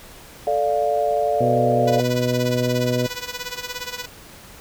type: chord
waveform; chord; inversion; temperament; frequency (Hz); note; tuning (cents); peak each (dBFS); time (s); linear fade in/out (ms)
sine; D minor; second; equal; 440 / 587.3 / 698.5; A4 / D5 / F5; 0 / 0 / 0; -24 / -21 / -21; 0.47-2; 2
type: harmonic tone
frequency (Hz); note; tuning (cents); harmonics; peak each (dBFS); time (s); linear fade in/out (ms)
123.47; B2; 0; 1 / 2 / 3 / 4 / 5; -23 / -24 / -28 / -25 / -27; 1.4-3.07; 10
type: tone with tremolo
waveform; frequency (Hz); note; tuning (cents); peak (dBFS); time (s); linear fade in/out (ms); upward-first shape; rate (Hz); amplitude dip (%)
5% pulse; 493.9; B4; 0; -14; 1.87-4.06; 10; sine; 17; 80
effects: pink hiss -43 dBFS RMS until 4.6 s